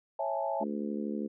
sine chord, A major seventh, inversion first, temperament just, 550 / 660 / 825 / 880 Hz, C#5 / E5 / G#5 / A5, -14 / +2 / -12 / 0 cents, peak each -35 / -34 / -36 / -36 dBFS, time 0.19-0.64 s, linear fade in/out 5 ms
harmonic tone, 72.6 Hz, D2, 19 cents flat, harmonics 3 / 4 / 5 / 6 / 7, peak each -34 / -38 / -40 / -43 / -44 dBFS, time 0.6-1.28 s, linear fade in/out 20 ms
effects none

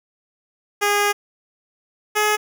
10% pulse tone pair in turn, 410 / 422.7 Hz, G#4 / G#4, -22 / +31 cents, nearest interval minor second, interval 53 cents, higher second, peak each -8 dBFS, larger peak neither, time 0.81-1.13 / 2.15-2.37 s, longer first, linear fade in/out 20 ms, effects none

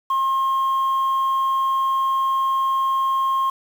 sine tone, 1070 Hz, C6, 38 cents sharp, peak -15 dBFS, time 0.1-3.5 s, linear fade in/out 5 ms, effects tanh soft clip ceiling -16 dBFS + 7-bit

